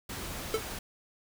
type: noise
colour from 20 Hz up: pink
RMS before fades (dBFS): -39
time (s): 0.09-0.79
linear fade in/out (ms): 5
type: tone with exponential decay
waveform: square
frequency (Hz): 440.6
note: A4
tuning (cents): +2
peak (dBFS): -23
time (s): 0.54-0.66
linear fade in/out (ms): 2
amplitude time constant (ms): 24
effects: none